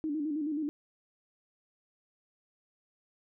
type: tone with vibrato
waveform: sine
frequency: 301.2 Hz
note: D4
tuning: 44 cents sharp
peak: -30 dBFS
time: 0.04-0.69 s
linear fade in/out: 0 ms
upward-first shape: square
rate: 9.4 Hz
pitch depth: 72 cents each way
effects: none